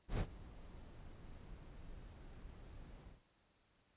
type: noise with ADSR envelope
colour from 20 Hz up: brown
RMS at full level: -34 dBFS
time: 0.08-3.23 s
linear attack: 110 ms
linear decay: 70 ms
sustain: -20 dB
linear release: 180 ms
effects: pink hiss -75 dBFS RMS until 3.96 s + resampled to 8000 Hz